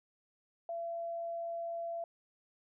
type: tone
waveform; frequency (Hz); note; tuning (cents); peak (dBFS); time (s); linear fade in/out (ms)
sine; 676; E5; +43; -36; 0.69-2.04; 2
effects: none